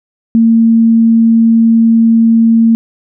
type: tone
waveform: sine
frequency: 227.6 Hz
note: A#3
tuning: 41 cents flat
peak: -4 dBFS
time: 0.35-2.75 s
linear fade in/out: 0 ms
effects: none